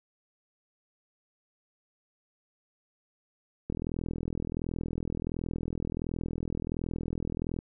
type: click train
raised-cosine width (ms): 3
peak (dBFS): -20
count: 162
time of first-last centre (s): 3.7-7.589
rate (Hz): 41.4
effects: none